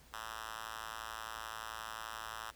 5% pulse tone with high-pass filter, 111.4 Hz, A2, 22 cents sharp, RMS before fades -45 dBFS, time 0.13-2.51 s, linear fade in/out 5 ms, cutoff 1200 Hz, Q 1.4, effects added 60 Hz sine -63 dBFS peak until 2.55 s + pink hiss -62 dBFS RMS until 2.55 s

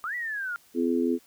sine linear two-way sweep, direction up then down, 1174.7 to 1975.5 to 1381 Hz, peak -29 dBFS, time 0.04-0.56 s, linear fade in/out 0 ms, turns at 0.15 s
harmonic tone, 84.9 Hz, F2, 48 cents flat, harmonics 3 / 4 / 5, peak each -25 / -27 / -29 dBFS, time 0.74-1.19 s, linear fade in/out 50 ms
effects white hiss -59 dBFS RMS until 1.26 s

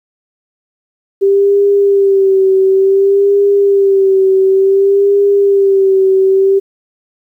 sine tone with vibrato, 392 Hz, G4, in tune, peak -6 dBFS, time 1.21-6.6 s, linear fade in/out 20 ms, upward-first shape sine, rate 0.56 Hz, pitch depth 44 cents each way, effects 8-bit

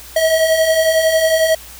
square beating tone pair, 633 / 644 Hz, D#5 / E5, +30 / -41 cents, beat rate 11 Hz, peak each -20 / -13 dBFS, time 0.16-1.55 s, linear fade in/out 5 ms, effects added 60 Hz sine -41 dBFS peak until 1.79 s + white hiss -37 dBFS RMS until 1.79 s

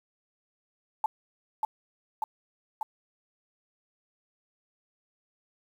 sine tone with echo, 870 Hz, A5, 20 cents flat, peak -22 dBFS, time 1.04-1.06 s, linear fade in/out 2 ms, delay 590 ms, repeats 3, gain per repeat -2 dB, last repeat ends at 2.83 s, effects 9-bit

